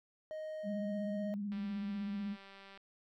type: tone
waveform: triangle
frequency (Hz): 623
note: D#5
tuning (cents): +2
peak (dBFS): -38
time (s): 0.31-1.34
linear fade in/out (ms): 0
type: tone with vibrato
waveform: sine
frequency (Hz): 203.7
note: G#3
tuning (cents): -33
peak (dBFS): -36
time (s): 0.63-2.37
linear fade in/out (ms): 50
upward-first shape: sine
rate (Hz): 16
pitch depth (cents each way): 47
type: click train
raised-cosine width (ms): 0.3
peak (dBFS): -39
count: 247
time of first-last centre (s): 1.52-2.775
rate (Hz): 196
effects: none